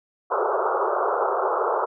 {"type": "band-pass noise", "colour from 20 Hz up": "pink", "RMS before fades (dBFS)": -23, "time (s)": [0.3, 1.86], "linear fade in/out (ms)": 20, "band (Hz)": [370, 1400], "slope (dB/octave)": 96, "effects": []}